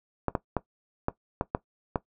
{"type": "clicks", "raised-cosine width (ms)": 1, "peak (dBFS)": -11, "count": 7, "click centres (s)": [0.283, 0.352, 0.567, 1.084, 1.411, 1.549, 1.958], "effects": ["noise-tail reverb RT60 0.1 s tail -17 dB re dry"]}